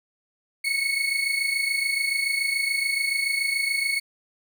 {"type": "tone pair together", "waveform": "35% pulse", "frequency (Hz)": [2190, 2217], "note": ["C#7", "C#7"], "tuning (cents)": [-22, 0], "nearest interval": "unison", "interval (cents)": 22, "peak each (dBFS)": -24, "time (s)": [0.64, 4], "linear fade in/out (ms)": 10, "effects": []}